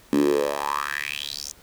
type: tone with high-pass filter sweep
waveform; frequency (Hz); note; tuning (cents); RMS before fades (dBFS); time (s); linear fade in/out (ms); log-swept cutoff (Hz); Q
10% pulse; 71.7; D2; -41; -25; 0.13-1.52; 0; 250 to 6500; 5.3
effects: pink hiss -52 dBFS RMS until 1.62 s